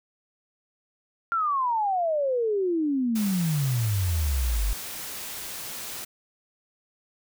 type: exponential sweep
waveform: sine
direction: down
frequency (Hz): 1396.9 to 46.25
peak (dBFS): -22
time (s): 1.32-4.73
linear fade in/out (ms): 0
type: noise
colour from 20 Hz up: white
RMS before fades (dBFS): -36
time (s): 3.15-6.05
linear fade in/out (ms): 10
effects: none